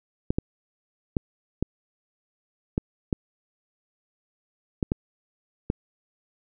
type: clicks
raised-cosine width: 3 ms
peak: -10 dBFS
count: 9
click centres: 0.305 / 0.385 / 1.168 / 1.626 / 2.779 / 3.128 / 4.828 / 4.919 / 5.701 s
effects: none